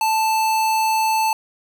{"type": "tone", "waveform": "square", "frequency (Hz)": 880, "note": "A5", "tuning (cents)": 0, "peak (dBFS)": -17, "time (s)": [0.01, 1.33], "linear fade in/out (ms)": 2, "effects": []}